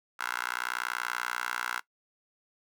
10% pulse tone with high-pass filter, 60.5 Hz, B1, 35 cents flat, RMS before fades -34 dBFS, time 0.19-1.8 s, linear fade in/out 10 ms, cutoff 1300 Hz, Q 4.2, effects noise-tail reverb RT60 0.1 s tail -18 dB re dry

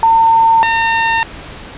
sine / 20% pulse tone pair in turn, 906 / 909.7 Hz, A#5 / A#5, -50 / -43 cents, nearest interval unison, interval 7 cents, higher second, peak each -6 dBFS, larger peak neither, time 0.03-0.63 / 0.63-1.23 s, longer neither, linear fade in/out 0 ms, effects pink hiss -31 dBFS RMS until 1.77 s + resampled to 8000 Hz

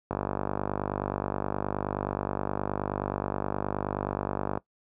click train, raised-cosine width 1 ms, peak -14 dBFS, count 222, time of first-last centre 0.11-4.575 s, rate 49.5 Hz, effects noise-tail reverb RT60 0.1 s tail -20 dB re dry + high-pass 60 Hz 12 dB/octave

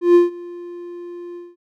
triangle tone with ADSR envelope, 349.2 Hz, F4, in tune, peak -4 dBFS, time 0.01-1.56 s, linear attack 140 ms, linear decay 150 ms, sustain -24 dB, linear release 200 ms, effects none

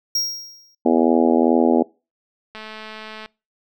square tone with exponential decay, 5600 Hz, F8, 4 cents sharp, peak -17 dBFS, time 0.15-0.75 s, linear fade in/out 5 ms, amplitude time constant 130 ms
harmonic tone, 82.41 Hz, E2, in tune, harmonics 3 / 4 / 5 / 6 / 7 / 8 / 9 / 10, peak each -17 / -19 / -21 / -23 / -24 / -25 / -26 / -27 dBFS, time 0.85-1.83 s, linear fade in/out 10 ms
click train, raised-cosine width 0.3 ms, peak -20 dBFS, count 155, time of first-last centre 2.55-3.26 s, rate 217 Hz
effects noise-tail reverb RT60 0.3 s tail -24 dB re dry

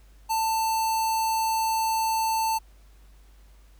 square tone with notch filter, 890 Hz, A5, 20 cents sharp, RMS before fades -25 dBFS, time 0.29-2.59 s, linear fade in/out 20 ms, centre 2000 Hz, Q 0.81, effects added 50 Hz sine -50 dBFS peak until 3.79 s + pink hiss -62 dBFS RMS until 3.79 s

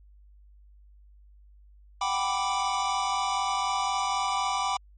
square chord, G major seventh, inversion third, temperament equal, 740 / 784 / 987.8 / 1174.7 Hz, F#5 / G5 / B5 / D6, 0 / 0 / 0 / 0 cents, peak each -36 / -31 / -31 / -31 dBFS, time 2.01-4.77 s, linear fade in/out 5 ms, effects added 50 Hz sine -51 dBFS peak until 4.97 s + MP3 32 kbps

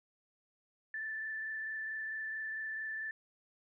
sine tone with frequency modulation, 1759 Hz, A6, 1 cent flat, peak -37 dBFS, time 0.94-3.11 s, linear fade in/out 2 ms, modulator 24.5 Hz, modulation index 0.97, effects none

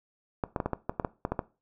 clicks, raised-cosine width 1 ms, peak -14 dBFS, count 11, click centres 0.438 / 0.562 / 0.602 / 0.66 / 0.733 / 0.895 / 0.998 / 1.048 / 1.251 / 1.32 / 1.392 s, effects noise-tail reverb RT60 0.3 s tail -18 dB re dry

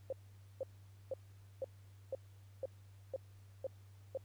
sine tone bursts, 531 Hz, C5, 25 cents sharp, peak -36 dBFS, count 9, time 0.1-4.174 s, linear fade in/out 2 ms, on 26 ms, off 480 ms, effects added 98 Hz sine -56 dBFS peak until 4.24 s + pink hiss -71 dBFS RMS until 4.24 s

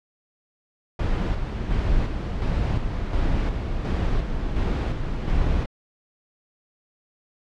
brown noise with tremolo, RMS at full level -22 dBFS, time 0.99-5.66 s, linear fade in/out 5 ms, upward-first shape square, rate 1.4 Hz, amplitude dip 40%, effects low-pass 4000 Hz 12 dB/octave

